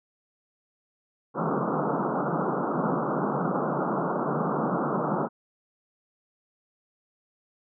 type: band-pass noise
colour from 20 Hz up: pink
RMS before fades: -27 dBFS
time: 1.34-5.29 s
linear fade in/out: 50 ms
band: 140 to 1400 Hz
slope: 96 dB/octave
effects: none